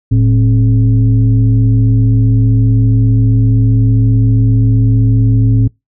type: tone with frequency modulation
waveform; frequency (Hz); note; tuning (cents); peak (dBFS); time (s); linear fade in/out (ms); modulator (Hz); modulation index
sine; 111.8; A2; +28; -6; 0.11-5.68; 10; 156; 0.64
effects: noise-tail reverb RT60 0.2 s tail -26 dB re dry